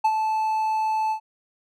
triangle tone with ADSR envelope, 873 Hz, A5, 14 cents flat, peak -13 dBFS, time 0.04-1.2 s, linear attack 10 ms, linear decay 55 ms, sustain -6 dB, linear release 87 ms, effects none

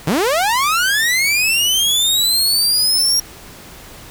sawtooth linear sweep, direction up, 133 to 5640 Hz, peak -10 dBFS, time 0.07-3.2 s, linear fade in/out 5 ms, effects pink hiss -38 dBFS RMS until 4.1 s

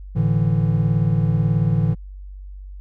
triangle chord, A suspended fourth, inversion none, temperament just, 110 / 146.67 / 165 Hz, A2 / D3 / E3, 0 / -2 / +2 cents, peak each -18 dBFS, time 0.15-1.95 s, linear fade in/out 20 ms, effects added 48 Hz sine -33 dBFS peak until 2.8 s

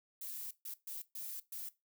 violet noise bursts at uneven times, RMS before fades -44 dBFS, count 5, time 0.21-0.51 / 0.65-0.74 / 0.87-1.02 / 1.15-1.4 / 1.52-1.69 s, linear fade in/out 5 ms, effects noise-tail reverb RT60 0.2 s tail -17 dB re dry

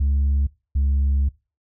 sine tone pair in turn, 70 / 69.28 Hz, C#2 / C#2, +18 / 0 cents, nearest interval unison, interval 18 cents, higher first, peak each -14 / -14 dBFS, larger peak neither, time 0-0.47 / 0.75-1.29 s, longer second, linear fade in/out 10 ms, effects noise-tail reverb RT60 0.3 s tail -23 dB re dry + tanh soft clip ceiling -15 dBFS

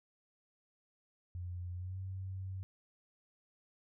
sine tone with pitch glide, 88.9 to 94.73 Hz, F2 to F#2, +31 to +41 cents, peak -39 dBFS, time 1.35-2.63 s, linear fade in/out 0 ms, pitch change +110 cents, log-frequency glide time 1.75-1.98 s, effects none

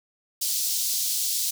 pink high-pass noise, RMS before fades -26 dBFS, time 0.41-1.51 s, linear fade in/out 10 ms, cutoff 4300 Hz, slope 24 dB/octave, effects none

